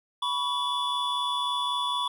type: tone cluster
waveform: triangle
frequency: 981 / 1125 / 3440 Hz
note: B5 / C#6 / A7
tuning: -12 / +25 / -40 cents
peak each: -28 / -30 / -28 dBFS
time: 0.22-2.08 s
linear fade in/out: 5 ms
effects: none

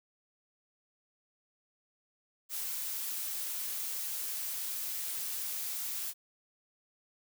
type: noise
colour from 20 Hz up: blue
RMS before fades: -37 dBFS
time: 2.49-6.14 s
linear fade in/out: 50 ms
effects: none

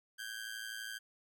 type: ring-modulated tone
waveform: sawtooth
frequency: 1585 Hz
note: G6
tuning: 19 cents sharp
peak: -35 dBFS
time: 0.18-0.99 s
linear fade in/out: 20 ms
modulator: 56 Hz
effects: none

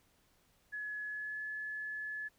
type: tone with pitch glide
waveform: sine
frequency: 1697 to 1715.7 Hz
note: G#6 to A6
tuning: +37 to -44 cents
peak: -38 dBFS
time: 0.72-2.29 s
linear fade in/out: 20 ms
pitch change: +19 cents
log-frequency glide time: 1.06-1.42 s
effects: pink hiss -71 dBFS RMS until 2.38 s

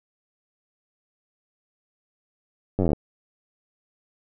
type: slowing click train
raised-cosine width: 2 ms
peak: -10 dBFS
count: 13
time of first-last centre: 2.79-2.932 s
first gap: 10 ms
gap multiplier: 1.03
effects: none

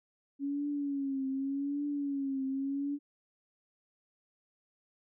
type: tone with vibrato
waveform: sine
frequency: 278 Hz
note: C#4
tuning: 5 cents sharp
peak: -31 dBFS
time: 0.39-2.99 s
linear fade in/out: 50 ms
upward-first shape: triangle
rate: 0.85 Hz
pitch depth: 81 cents each way
effects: none

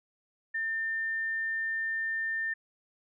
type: tone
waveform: sine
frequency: 1800 Hz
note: A6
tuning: 39 cents sharp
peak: -29 dBFS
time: 0.54-2.54 s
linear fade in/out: 10 ms
effects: none

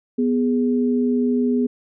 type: tone pair together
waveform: sine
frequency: 246.4 / 414.4 Hz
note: B3 / G#4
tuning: -4 / -4 cents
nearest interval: major sixth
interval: 900 cents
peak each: -17 / -23 dBFS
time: 0.18-1.67 s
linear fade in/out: 10 ms
effects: none

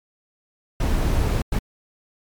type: noise bursts at uneven times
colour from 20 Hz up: brown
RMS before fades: -20 dBFS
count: 2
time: 0.8-1.42 / 1.52-1.59 s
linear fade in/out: 5 ms
effects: MP3 96 kbps

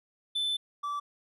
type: tone pair in turn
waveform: triangle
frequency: 3520 / 1159.8 Hz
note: A7 / D6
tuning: 0 / -22 cents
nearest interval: octave + perfect fifth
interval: 1922 cents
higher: first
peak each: -26 / -29 dBFS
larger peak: first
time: 0.35-0.57 / 0.83-1 s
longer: first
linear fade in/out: 10 ms
effects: resampled to 32000 Hz

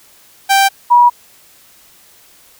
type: tone pair in turn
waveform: sawtooth / sine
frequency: 784 / 965.6 Hz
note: G5 / B5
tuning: 0 / -39 cents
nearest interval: major third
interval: 361 cents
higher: second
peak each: -4 dBFS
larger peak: neither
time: 0.49-0.69 / 0.9-1.1 s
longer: neither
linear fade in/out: 20 ms
effects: white hiss -46 dBFS RMS until 2.59 s

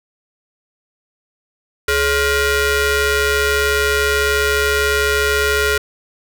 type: ring-modulated tone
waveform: sawtooth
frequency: 493.9 Hz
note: B4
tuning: in tune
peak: -7 dBFS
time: 1.88-5.78 s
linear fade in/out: 5 ms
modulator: 917 Hz
effects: none

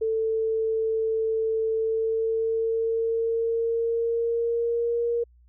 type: tone with pitch glide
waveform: sine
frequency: 444.2 to 470.6 Hz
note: A4 to A#4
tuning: +16 to +16 cents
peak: -22 dBFS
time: 0.01-5.24 s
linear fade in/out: 10 ms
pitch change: +100 cents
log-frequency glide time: 1.74-5.03 s
effects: added 60 Hz sine -53 dBFS peak until 5.48 s

